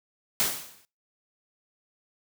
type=noise with exponential decay; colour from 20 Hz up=white; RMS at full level=-22 dBFS; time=0.4-0.85 s; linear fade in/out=0 ms; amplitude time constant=96 ms; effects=noise-tail reverb RT60 0.3 s tail -23 dB re dry + high-pass 80 Hz 12 dB/octave